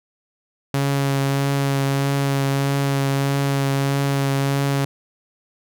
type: tone with vibrato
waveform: sawtooth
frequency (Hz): 138.5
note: C#3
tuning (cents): -1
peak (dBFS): -14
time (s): 0.74-4.85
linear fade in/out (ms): 2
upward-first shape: triangle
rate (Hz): 1.6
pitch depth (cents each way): 17
effects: none